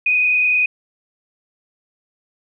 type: tone with frequency modulation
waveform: sine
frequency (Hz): 2489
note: D#7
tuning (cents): 0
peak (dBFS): -13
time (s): 0.06-0.66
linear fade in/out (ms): 5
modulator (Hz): 30.2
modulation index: 1.3
effects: none